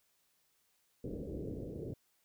white low-pass noise, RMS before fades -42 dBFS, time 1.04-1.94 s, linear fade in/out 5 ms, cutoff 500 Hz, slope 48 dB/octave, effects white hiss -75 dBFS RMS until 2.24 s

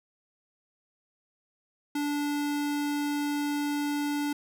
square tone, 291 Hz, D4, 16 cents flat, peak -28 dBFS, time 1.95-4.33 s, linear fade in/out 5 ms, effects none

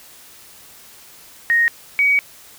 sine tone pair in turn, 1864.7 / 2260 Hz, A#6 / C#7, 0 / +33 cents, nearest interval minor third, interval 333 cents, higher second, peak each -12 dBFS, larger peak neither, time 1.5-1.68 / 1.99-2.19 s, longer second, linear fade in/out 0 ms, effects white hiss -44 dBFS RMS until 2.58 s

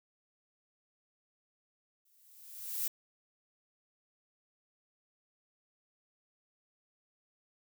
violet noise with exponential growth, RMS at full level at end -32 dBFS, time 2.05-2.88 s, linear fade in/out 5 ms, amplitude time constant 180 ms, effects none

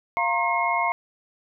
sine tone cluster, 695 / 930 / 1068 / 2156 Hz, F5 / A#5 / C6 / C#7, -9 / -4 / +35 / -49 cents, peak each -26 dBFS, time 0.17-0.92 s, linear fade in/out 0 ms, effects none

